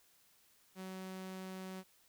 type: tone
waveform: sawtooth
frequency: 187.8 Hz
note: F#3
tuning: 26 cents sharp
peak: -40 dBFS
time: 0.75-1.84 s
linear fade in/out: 50 ms
effects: white hiss -69 dBFS RMS until 2.08 s